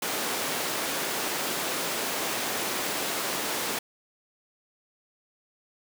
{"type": "high-pass noise", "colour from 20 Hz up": "pink", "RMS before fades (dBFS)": -30, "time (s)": [0.02, 3.79], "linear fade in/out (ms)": 5, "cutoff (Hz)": 320, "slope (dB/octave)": 12, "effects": []}